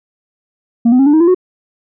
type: tone with pitch steps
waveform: sine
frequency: 233.7 / 251.9 / 271.6 / 292.7 / 315.6 / 340.2 / 366.7 Hz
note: A#3 / B3 / C#4 / D4 / D#4 / F4 / F#4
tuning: +5 / +34 / -35 / -6 / +25 / -45 / -15 cents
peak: -3 dBFS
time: 0.85-1.347 s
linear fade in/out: 10 ms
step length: 71 ms
effects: tanh soft clip ceiling -5 dBFS